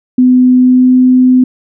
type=tone with pitch glide; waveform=sine; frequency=252.4 to 254.2 Hz; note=B3 to C4; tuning=+38 to -50 cents; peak=-3 dBFS; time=0.18-1.44 s; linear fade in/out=5 ms; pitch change=+12 cents; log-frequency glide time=0.57-0.94 s; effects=none